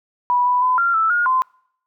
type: tone with pitch steps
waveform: sine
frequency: 981 / 989 / 1009 / 1383 / 1319 / 1429 / 1032 Hz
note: B5 / B5 / B5 / F6 / E6 / F6 / C6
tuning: -12 / +2 / +37 / -17 / +1 / +39 / -24 cents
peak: -14 dBFS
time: 0.3-1.42 s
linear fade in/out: 0 ms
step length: 160 ms
effects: noise-tail reverb RT60 0.7 s tail -26 dB re dry